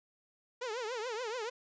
sawtooth tone with vibrato, 466.2 Hz, A#4, in tune, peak -32 dBFS, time 0.61-1.5 s, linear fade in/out 10 ms, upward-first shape triangle, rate 7 Hz, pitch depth 210 cents each way, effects resampled to 16000 Hz

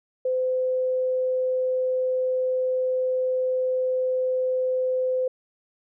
sine tone, 512 Hz, C5, 38 cents flat, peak -21 dBFS, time 0.25-5.28 s, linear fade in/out 5 ms, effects none

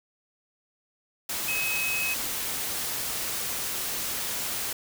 sine tone in noise, 2555 Hz, D#7, 45 cents sharp, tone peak -27 dBFS, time 1.48-2.14 s, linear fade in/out 5 ms, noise white, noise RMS -31 dBFS, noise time 1.29-4.73 s, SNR +1 dB, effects none

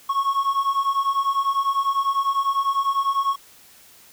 triangle beating tone pair, 1093 / 1103 Hz, C#6 / C#6, -25 / -9 cents, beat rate 10 Hz, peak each -22 / -19 dBFS, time 0.09-3.36 s, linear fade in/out 10 ms, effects white hiss -50 dBFS RMS until 4.12 s

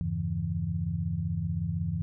sine tone cluster, 83.4 / 99.4 / 140.4 / 165.9 Hz, E2 / G2 / C#3 / E3, +21 / +25 / +22 / +11 cents, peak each -35 / -33 / -37 / -31 dBFS, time 0.01-2.02 s, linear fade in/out 0 ms, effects none

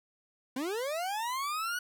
40% pulse linear sweep, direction up, 244.2 to 1480 Hz, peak -31 dBFS, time 0.56-1.79 s, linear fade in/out 5 ms, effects none

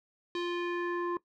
square tone with low-pass filter sweep, 349.2 Hz, F4, in tune, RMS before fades -33 dBFS, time 0.35-1.17 s, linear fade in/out 2 ms, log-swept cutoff 3800 to 1200 Hz, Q 2.2, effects noise-tail reverb RT60 0.1 s tail -18 dB re dry

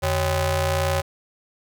sawtooth ring-modulated tone, 233.1 Hz, A#3, in tune, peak -13 dBFS, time 0.02-1.02 s, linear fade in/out 20 ms, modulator 319 Hz, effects none

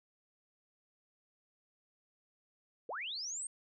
sine linear sweep, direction up, 386.2 to 8670 Hz, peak -38 dBFS, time 2.89-3.47 s, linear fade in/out 2 ms, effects none

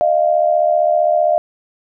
sine tone pair together, 615.6 / 691 Hz, D#5 / F5, -19 / -19 cents, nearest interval major second, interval 200 cents, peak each -14 dBFS, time 0.01-1.38 s, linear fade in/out 0 ms, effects none

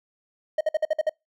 triangle tone bursts, 622.3 Hz, D#5, in tune, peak -17 dBFS, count 7, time 0.58-1.095 s, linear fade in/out 5 ms, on 29 ms, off 52 ms, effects noise-tail reverb RT60 0.2 s tail -26 dB re dry

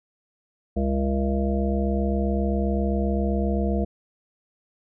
harmonic tone, 67.6 Hz, C#2, 43 cents flat, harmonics 1 / 3 / 5 / 7 / 9 / 10, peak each -24 / -25 / -31 / -31 / -35 / -32 dBFS, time 0.76-3.85 s, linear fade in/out 10 ms, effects none

